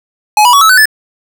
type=tone with pitch steps; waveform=square; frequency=845 / 976.3 / 1127.9 / 1303.2 / 1505.6 / 1739.5 Hz; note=G#5 / B5 / C#6 / E6 / F#6 / A6; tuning=+30 / -20 / +30 / -20 / +30 / -20 cents; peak=-4 dBFS; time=0.37-0.856 s; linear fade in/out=2 ms; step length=81 ms; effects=none